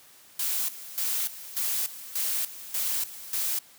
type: noise with tremolo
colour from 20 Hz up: blue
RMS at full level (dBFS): -28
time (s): 0.39-3.59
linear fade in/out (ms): 5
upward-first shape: square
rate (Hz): 1.7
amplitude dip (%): 80
effects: white hiss -54 dBFS RMS until 3.78 s + high-pass 80 Hz 12 dB/octave